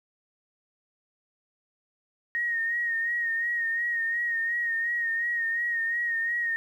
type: tone with vibrato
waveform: sine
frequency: 1864.7 Hz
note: A#6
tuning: in tune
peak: -25 dBFS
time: 2.35-6.56 s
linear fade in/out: 0 ms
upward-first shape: sine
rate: 2.8 Hz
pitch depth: 41 cents each way
effects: 10-bit